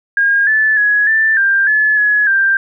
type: tone with pitch steps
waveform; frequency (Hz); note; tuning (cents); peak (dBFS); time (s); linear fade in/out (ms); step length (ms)
sine; 1623 / 1743 / 1676 / 1770 / 1589 / 1719 / 1689 / 1581; G#6 / A6 / G#6 / A6 / G6 / A6 / G#6 / G6; -40 / -17 / +15 / +10 / +23 / -41 / +29 / +14; -9; 0.17-2.57; 2; 300
effects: none